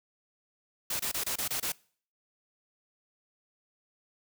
white noise bursts, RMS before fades -32 dBFS, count 7, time 0.9-1.721 s, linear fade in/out 5 ms, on 95 ms, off 26 ms, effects noise-tail reverb RT60 0.5 s tail -24 dB re dry

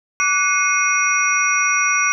sine tone cluster, 1153 / 1477 / 2166 / 2490 / 5750 Hz, D6 / F#6 / C#7 / D#7 / F8, -32 / -3 / -41 / +1 / +50 cents, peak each -21 dBFS, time 0.2-2.12 s, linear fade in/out 0 ms, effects none

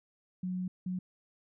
sine tone bursts at uneven times, 183 Hz, F#3, 19 cents flat, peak -32 dBFS, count 2, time 0.43-0.68 / 0.86-0.99 s, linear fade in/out 5 ms, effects none

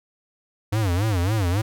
square tone with vibrato, 98 Hz, G2, in tune, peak -20 dBFS, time 0.72-1.62 s, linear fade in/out 10 ms, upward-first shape sine, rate 3.6 Hz, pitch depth 230 cents each way, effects none

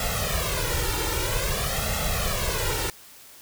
pink noise with flanger, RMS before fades -26 dBFS, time 0-2.9 s, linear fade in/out 2 ms, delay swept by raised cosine 1.5 to 2.21 ms, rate 0.51 Hz, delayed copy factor +0.95, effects white hiss -48 dBFS RMS until 3.41 s

